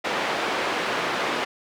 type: band-pass noise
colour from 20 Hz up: pink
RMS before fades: -26 dBFS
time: 0.04-1.45 s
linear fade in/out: 10 ms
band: 410 to 2900 Hz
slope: 12 dB/octave
effects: none